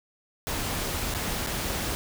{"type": "noise with dropouts", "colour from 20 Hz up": "pink", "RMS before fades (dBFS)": -30, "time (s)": [0.47, 1.95], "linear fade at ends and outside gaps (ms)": 0, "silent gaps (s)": [[1.14, 1.147], [1.464, 1.471]], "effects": []}